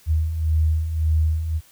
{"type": "beating tone pair", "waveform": "sine", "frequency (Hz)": [77.5, 79.3], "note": ["D#2", "D#2"], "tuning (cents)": [-6, 33], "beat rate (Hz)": 1.8, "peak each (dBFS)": [-25, -18], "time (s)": [0.06, 1.61], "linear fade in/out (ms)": 50, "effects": ["white hiss -53 dBFS RMS until 1.71 s"]}